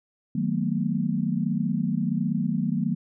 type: chord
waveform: sine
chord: B dominant seventh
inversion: first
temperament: equal with one note detuned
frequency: 155.56 / 185 / 220 / 241.4 Hz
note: D#3 / F#3 / A3 / B3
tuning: 0 / 0 / 0 / -39 cents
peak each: -29 / -27 / -28 / -29 dBFS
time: 0.35-2.95 s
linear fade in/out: 5 ms
effects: none